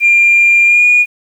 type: tone with pitch glide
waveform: sine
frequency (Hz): 2393 to 2442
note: D7 to D#7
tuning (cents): +32 to -33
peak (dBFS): -4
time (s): 0-1.06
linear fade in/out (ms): 50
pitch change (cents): +35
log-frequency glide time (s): 0.63-0.86
effects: tanh soft clip ceiling -1 dBFS + 7-bit